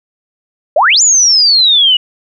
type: exponential two-way sweep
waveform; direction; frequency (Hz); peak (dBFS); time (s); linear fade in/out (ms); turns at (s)
sine; up then down; 545 to 7160 to 2882; -5; 0.76-1.97; 5; 1.02
effects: none